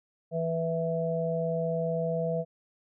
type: harmonic tone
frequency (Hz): 164.81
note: E3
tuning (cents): 0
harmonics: 1 / 3 / 4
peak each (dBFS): -31 / -31 / -31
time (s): 0.31-2.45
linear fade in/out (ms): 50
effects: none